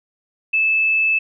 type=tone; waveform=sine; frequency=2620 Hz; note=E7; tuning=11 cents flat; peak=-14 dBFS; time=0.53-1.19 s; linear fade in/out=10 ms; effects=none